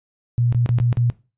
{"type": "tone with dropouts", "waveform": "sine", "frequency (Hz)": 120, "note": "B2", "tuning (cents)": -49, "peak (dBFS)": -15, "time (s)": [0.38, 1.1], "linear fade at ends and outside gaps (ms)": 0, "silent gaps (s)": [[0.525, 0.547], [0.661, 0.691], [0.786, 0.8], [0.928, 0.971]], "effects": ["noise-tail reverb RT60 0.3 s tail -18 dB re dry", "resampled to 8000 Hz"]}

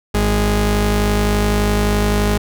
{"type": "tone pair together", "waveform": "sawtooth", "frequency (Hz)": [51.73, 206.9], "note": ["G#1", "G#3"], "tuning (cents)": [-6, -6], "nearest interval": "2 octaves", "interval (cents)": 2400, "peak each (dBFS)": -12, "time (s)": [0.14, 2.38], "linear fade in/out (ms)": 10, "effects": []}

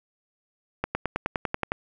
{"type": "accelerating click train", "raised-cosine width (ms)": 0.5, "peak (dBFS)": -10, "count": 10, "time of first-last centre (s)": [0.84, 1.719], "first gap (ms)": 110, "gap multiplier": 0.97, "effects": []}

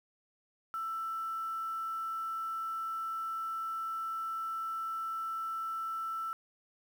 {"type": "tone with quantisation", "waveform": "sine", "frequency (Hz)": 1328, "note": "E6", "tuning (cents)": 12, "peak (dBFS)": -34, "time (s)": [0.74, 6.33], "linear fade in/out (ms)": 0, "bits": 9, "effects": []}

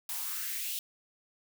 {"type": "noise with high-pass filter sweep", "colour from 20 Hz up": "blue", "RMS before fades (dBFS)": -36, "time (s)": [0.09, 0.79], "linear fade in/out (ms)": 2, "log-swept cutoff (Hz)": [720, 3300], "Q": 2.6, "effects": []}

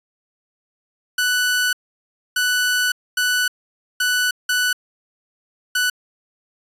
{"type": "tone bursts at uneven times", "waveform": "sawtooth", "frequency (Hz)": 1487, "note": "F#6", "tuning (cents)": 8, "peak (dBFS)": -13, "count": 6, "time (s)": [[1.18, 1.73], [2.36, 2.92], [3.17, 3.48], [4, 4.31], [4.49, 4.73], [5.75, 5.9]], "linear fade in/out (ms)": 5, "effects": ["resampled to 32000 Hz"]}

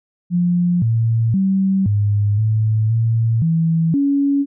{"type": "tone with pitch steps", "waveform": "sine", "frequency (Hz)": [176, 114, 192.5, 103, 109.2, 113.9, 163.8, 280.8], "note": ["F3", "A#2", "G3", "G#2", "A2", "A#2", "E3", "C#4"], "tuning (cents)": [14, -38, -31, -14, -13, -40, -11, 22], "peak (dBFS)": -13, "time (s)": [0.3, 4.46], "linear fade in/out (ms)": 50, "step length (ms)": 520, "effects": []}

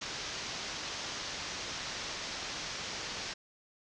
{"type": "low-pass noise", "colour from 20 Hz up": "white", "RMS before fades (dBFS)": -40, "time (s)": [0.01, 3.34], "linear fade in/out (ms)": 10, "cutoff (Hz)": 6300, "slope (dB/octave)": 48, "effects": []}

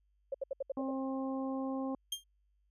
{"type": "tone bursts", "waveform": "sine", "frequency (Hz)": 543, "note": "C#5", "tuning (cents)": -36, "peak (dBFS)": -32, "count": 7, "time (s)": [0.32, 0.908], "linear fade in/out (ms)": 5, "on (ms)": 24, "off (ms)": 70}
{"type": "harmonic tone", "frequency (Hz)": 266.1, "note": "C4", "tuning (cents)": 29, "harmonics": [1, 2, 3, 4], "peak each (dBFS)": [-35, -41, -45, -47], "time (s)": [0.77, 1.95], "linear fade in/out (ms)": 2}
{"type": "tone with exponential decay", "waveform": "sawtooth", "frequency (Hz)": 3198, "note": "G7", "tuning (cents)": 34, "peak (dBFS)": -28, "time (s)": [2.12, 2.24], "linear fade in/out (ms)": 5, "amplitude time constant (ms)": 26}
{"effects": ["added 50 Hz sine -70 dBFS peak until 2.7 s", "resampled to 32000 Hz"]}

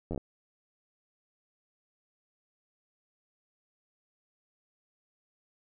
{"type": "slowing click train", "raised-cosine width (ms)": 2, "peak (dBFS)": -22, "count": 6, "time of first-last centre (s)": [0.11, 0.177], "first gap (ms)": 11, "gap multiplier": 1.1, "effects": []}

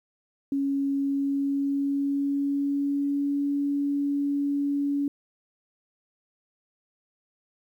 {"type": "tone with pitch glide", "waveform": "sine", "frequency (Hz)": [277.2, 283.8], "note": ["C#4", "C#4"], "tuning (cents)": [0, 41], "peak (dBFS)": -23, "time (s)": [0.52, 5.08], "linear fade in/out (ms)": 2, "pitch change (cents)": 41, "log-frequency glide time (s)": [0.92, 3.49], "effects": ["10-bit"]}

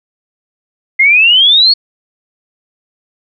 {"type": "exponential sweep", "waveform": "sine", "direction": "up", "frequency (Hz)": [2080, 4439], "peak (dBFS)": -4, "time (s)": [0.99, 1.74], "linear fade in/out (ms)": 10, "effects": []}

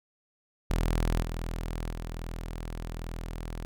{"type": "tone with level steps", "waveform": "sawtooth", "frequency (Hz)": 41.2, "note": "E1", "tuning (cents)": 0, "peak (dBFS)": [-21, -28, -31], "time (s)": [0.7, 3.65], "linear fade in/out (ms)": 0, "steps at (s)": [1.22, 1.92], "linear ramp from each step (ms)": 5, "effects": []}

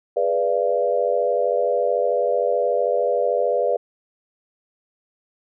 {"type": "chord", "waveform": "sine", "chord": "G# diminished seventh", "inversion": "none", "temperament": "equal with one note detuned", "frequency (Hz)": [415.3, 493.9, 587.3, 682.9], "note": ["G#4", "B4", "D5", "F5"], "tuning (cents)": [0, 0, 0, -39], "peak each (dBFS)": [-26, -21, -22, -25], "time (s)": [0.16, 3.77], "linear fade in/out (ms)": 10, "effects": []}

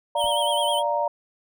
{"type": "chord", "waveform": "sine", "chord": "Bb major", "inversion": "first", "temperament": "equal", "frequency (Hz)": [587.3, 698.5, 932.3], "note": ["D5", "F5", "Bb5"], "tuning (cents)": [0, 0, 0], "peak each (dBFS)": [-25, -28, -24], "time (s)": [0.15, 1.08], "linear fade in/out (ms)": 5}
{"type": "tone with vibrato", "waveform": "square", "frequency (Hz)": 3145, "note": "G7", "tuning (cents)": 5, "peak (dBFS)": -26, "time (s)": [0.16, 0.83], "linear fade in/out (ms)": 50, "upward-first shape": "sine", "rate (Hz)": 9.6, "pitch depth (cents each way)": 72}
{"type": "noise with exponential decay", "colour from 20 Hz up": "brown", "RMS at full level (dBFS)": -41, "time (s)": [0.24, 0.42], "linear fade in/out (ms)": 2, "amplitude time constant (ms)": 39}
{"effects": []}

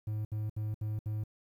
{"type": "tone bursts", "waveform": "triangle", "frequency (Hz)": 107.2, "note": "A2", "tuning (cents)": -45, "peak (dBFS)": -30, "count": 5, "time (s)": [0.07, 1.238], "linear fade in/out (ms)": 5, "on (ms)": 180, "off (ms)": 67, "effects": ["11-bit"]}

